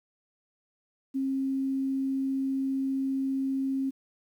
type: tone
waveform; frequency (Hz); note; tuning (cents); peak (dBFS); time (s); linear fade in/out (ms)
sine; 268.5; C4; +45; -26; 1.14-3.91; 20
effects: 10-bit